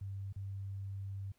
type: tone with dropouts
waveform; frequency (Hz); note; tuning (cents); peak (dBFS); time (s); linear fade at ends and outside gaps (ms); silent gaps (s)
sine; 98; G2; 0; -39; 0.01-1.32; 5; 0.326-0.36
effects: pink hiss -75 dBFS RMS until 1.38 s